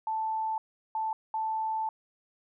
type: tone bursts at uneven times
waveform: sine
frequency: 880 Hz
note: A5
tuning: in tune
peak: -28 dBFS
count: 3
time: 0.07-0.58 / 0.95-1.13 / 1.34-1.89 s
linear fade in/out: 2 ms
effects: none